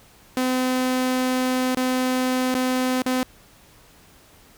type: tone with dropouts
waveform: sawtooth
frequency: 255.5 Hz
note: C4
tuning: 41 cents flat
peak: -16 dBFS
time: 0.37-3.23 s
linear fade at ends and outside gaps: 1 ms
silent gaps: 1.748-1.771 / 2.542-2.55 / 3.021-3.061 s
effects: pink hiss -52 dBFS RMS until 4.57 s